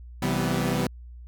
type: chord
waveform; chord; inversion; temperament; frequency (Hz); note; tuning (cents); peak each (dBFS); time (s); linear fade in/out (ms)
sawtooth; C major seventh; none; equal with one note detuned; 130.81 / 164.81 / 192.52 / 246.9; C3 / E3 / G3 / B3; 0 / 0 / -31 / 0; -25; 0.22-0.87; 5
effects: added 60 Hz sine -40 dBFS peak until 1.27 s